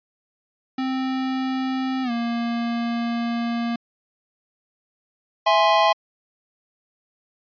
square tone with pitch glide, 261.6 to 234.4 Hz, C4 to A#3, 0 to +10 cents, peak -23 dBFS, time 0.78-3.76 s, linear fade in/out 5 ms, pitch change -190 cents, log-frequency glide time 2.03-2.11 s
square chord, E augmented, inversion none, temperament equal, 659.3 / 830.6 / 1046.5 Hz, E5 / G#5 / B#5, 0 / 0 / 0 cents, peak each -20 dBFS, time 5.46-5.93 s, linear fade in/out 10 ms
effects resampled to 11025 Hz

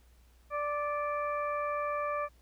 harmonic tone with a mistuned harmonic, 587.3 Hz, D5, in tune, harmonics 1 / 2 / 3 / 4, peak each -34 / -33 / -44 / -44 dBFS, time 0.5-2.29 s, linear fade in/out 50 ms, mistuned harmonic 3, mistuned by -15 cents, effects added 60 Hz sine -59 dBFS peak until 2.41 s + pink hiss -68 dBFS RMS until 2.41 s

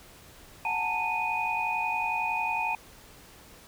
sine tone cluster, 738 / 853 / 904 / 2480 Hz, F#5 / G#5 / A5 / D#7, -5 / +46 / +47 / -6 cents, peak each -36 / -35 / -30 / -30 dBFS, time 0.65-2.75 s, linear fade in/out 2 ms, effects pink hiss -52 dBFS RMS until 3.67 s

